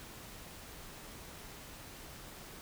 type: silence
effects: pink hiss -50 dBFS RMS until 2.61 s